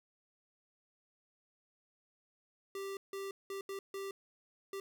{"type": "tone bursts at uneven times", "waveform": "square", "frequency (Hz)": 392, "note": "G4", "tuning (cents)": 0, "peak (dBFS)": -40, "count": 6, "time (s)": [[2.75, 2.97], [3.13, 3.31], [3.5, 3.61], [3.69, 3.79], [3.94, 4.11], [4.73, 4.8]], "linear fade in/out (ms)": 2, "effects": []}